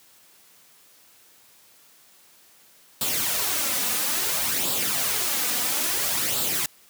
white noise with flanger, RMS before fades -25 dBFS, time 3.01-6.66 s, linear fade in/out 2 ms, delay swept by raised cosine 0.24 to 4.14 ms, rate 0.59 Hz, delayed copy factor +0.55, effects white hiss -55 dBFS RMS until 6.89 s + high-pass 100 Hz 12 dB/octave

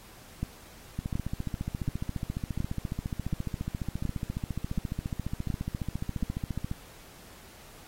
two click trains, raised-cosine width 5 ms, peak -17 / -19 dBFS, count 9 / 84, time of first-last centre 0.43-6.227 / 0.99-6.714 s, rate 1.38 / 14.5 Hz, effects pink hiss -52 dBFS RMS until 7.87 s + AAC 48 kbps

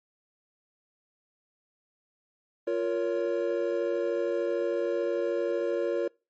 triangle chord, Bb minor, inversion second, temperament just, 349.6 / 466.2 / 559.4 Hz, F4 / Bb4 / Db5, +2 / 0 / +16 cents, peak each -28 dBFS, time 2.67-6.08 s, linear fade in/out 5 ms, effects noise-tail reverb RT60 0.3 s tail -26 dB re dry + MP3 32 kbps

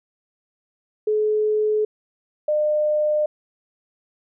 sine tone pair in turn, 427.1 / 604 Hz, G#4 / D5, +48 / +48 cents, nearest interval tritone, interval 600 cents, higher second, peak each -17 dBFS, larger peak neither, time 1.07-1.85 / 2.48-3.26 s, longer neither, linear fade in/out 5 ms, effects none

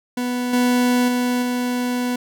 40% pulse tone with level steps, 246.9 Hz, B3, in tune, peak -20 / -14 / -17 / -19 dBFS, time 0.17-2.16 s, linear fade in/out 5 ms, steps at 0.53 / 1.08 / 1.42 s, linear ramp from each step 5 ms, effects none

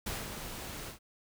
pink noise with ADSR envelope, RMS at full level -36 dBFS, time 0.06-0.99 s, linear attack 8 ms, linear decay 200 ms, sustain -6 dB, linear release 120 ms, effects none

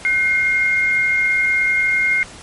sine tone pair together, 1511 / 2131 Hz, F#6 / C7, +36 / +31 cents, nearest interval tritone, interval 595 cents, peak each -23 / -14 dBFS, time 0.05-2.23 s, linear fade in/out 0 ms, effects pink hiss -38 dBFS RMS until 2.42 s + MP3 48 kbps

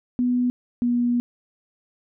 sine tone pair in turn, 246.9 / 241.5 Hz, B3 / B3, 0 / -39 cents, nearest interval unison, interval 39 cents, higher first, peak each -18 dBFS, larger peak neither, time 0.19-0.5 / 0.82-1.2 s, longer second, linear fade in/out 0 ms, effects none

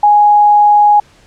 sine tone, 830.6 Hz, G#5, in tune, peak -4 dBFS, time 0.03-1 s, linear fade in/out 5 ms, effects pink hiss -46 dBFS RMS until 1.26 s + low-pass 7000 Hz 12 dB/octave

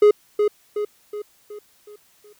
triangle tone with echo, 417.5 Hz, G#4, 9 cents sharp, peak -7 dBFS, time 0.02-0.11 s, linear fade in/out 5 ms, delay 370 ms, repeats 6, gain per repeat -6 dB, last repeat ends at 2.33 s, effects white hiss -58 dBFS RMS until 2.39 s

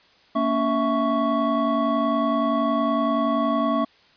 triangle tone cluster, 231.6 / 282.3 / 656 / 1114 Hz, A#3 / C#4 / E5 / C#6, -11 / +32 / -9 / +8 cents, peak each -23 dBFS, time 0.35-3.85 s, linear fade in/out 10 ms, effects white hiss -56 dBFS RMS until 4.16 s + resampled to 11025 Hz

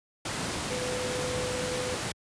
sine tone in noise, 501 Hz, B4, 25 cents sharp, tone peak -32 dBFS, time 0.7-1.95 s, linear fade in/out 5 ms, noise pink, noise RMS -32 dBFS, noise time 0.25-2.12 s, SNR -3 dB, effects high-pass 80 Hz 12 dB/octave + resampled to 22050 Hz

